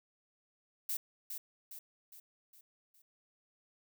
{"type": "noise with echo", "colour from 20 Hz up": "violet", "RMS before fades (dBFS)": -36, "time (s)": [0.89, 0.97], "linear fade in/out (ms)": 5, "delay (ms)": 410, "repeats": 5, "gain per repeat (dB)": -6, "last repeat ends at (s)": 3.02, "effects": []}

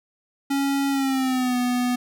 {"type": "tone with pitch glide", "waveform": "square", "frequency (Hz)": [277.2, 247], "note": ["C#4", "B3"], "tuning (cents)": [0, 0], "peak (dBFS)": -21, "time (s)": [0.5, 1.96], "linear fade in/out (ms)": 10, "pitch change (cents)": -200, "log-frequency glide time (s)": [0.9, 1.57], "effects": []}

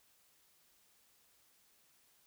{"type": "silence", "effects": ["white hiss -70 dBFS RMS until 2.26 s"]}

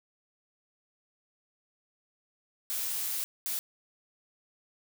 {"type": "noise bursts at uneven times", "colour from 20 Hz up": "blue", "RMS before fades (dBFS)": -33, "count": 2, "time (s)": [[2.7, 3.24], [3.46, 3.59]], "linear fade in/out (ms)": 0, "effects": []}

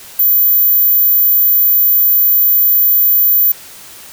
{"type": "tone", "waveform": "sine", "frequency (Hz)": 14270, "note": "A9", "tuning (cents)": 23, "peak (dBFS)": -7, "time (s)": [0.19, 3.52], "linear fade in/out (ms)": 5, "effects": ["white hiss -35 dBFS RMS until 4.12 s"]}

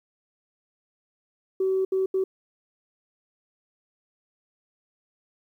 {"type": "tone bursts at uneven times", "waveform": "sine", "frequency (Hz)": 380, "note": "F#4", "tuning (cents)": 46, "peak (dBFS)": -20, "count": 3, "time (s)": [[1.6, 1.85], [1.92, 2.06], [2.14, 2.24]], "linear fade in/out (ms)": 5, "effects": ["tanh soft clip ceiling -16 dBFS", "10-bit"]}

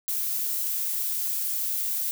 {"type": "noise", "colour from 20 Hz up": "violet", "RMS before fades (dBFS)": -28, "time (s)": [0.08, 2.11], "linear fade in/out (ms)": 0, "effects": []}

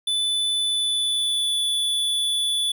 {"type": "tone with pitch glide", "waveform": "square", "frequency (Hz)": [3496, 3456], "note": ["A7", "A7"], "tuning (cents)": [-12, -32], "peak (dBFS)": -21, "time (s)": [0.07, 2.72], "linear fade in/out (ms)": 5, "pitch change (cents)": -20, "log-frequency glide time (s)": [0.6, 1.62], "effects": []}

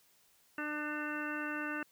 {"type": "harmonic tone", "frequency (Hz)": 299.2, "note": "D4", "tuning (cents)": 32, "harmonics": [1, 2, 3, 4, 5, 6, 7, 9], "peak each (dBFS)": [-40, -47, -50, -45, -40, -44, -53, -46], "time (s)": [0.58, 1.83], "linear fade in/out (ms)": 2, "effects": ["white hiss -68 dBFS RMS until 1.91 s"]}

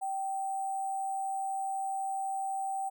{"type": "tone with sample-and-hold", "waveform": "sine", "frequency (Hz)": 776, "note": "G5", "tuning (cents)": -18, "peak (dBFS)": -31, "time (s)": [0.01, 2.9], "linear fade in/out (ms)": 20, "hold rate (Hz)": 8820, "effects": []}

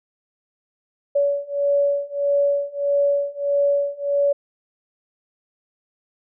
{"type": "beating tone pair", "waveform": "sine", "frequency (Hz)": [567, 568.6], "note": ["C#5", "C#5"], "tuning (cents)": [39, 44], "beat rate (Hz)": 1.6, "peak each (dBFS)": [-21, -20], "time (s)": [1.15, 4.33], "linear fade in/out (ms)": 10, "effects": []}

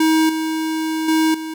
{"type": "tone with level steps", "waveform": "square", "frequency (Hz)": 317.7, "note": "D#4", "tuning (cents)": 36, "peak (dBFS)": [-13, -20, -14, -26], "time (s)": [0, 1.54], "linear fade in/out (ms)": 5, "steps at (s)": [0.29, 1.08, 1.34], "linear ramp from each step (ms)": 5, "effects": []}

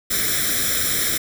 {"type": "noise with comb filter", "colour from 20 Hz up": "white", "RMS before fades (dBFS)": -21, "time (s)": [0.1, 1.18], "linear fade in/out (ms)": 10, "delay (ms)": 0.54, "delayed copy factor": 0.95, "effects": []}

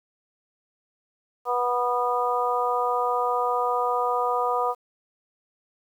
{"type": "harmonic tone", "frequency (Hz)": 245, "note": "B3", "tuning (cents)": -14, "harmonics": [2, 3, 4, 5], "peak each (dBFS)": [-27, -27, -27, -27], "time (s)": [1.45, 4.75], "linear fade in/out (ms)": 50, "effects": ["9-bit"]}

